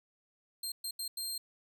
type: tone bursts at uneven times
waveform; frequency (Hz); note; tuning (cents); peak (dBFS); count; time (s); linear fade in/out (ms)
20% pulse; 4186; C8; 0; -30; 4; 0.63-0.72 / 0.84-0.91 / 0.99-1.08 / 1.17-1.38; 5
effects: none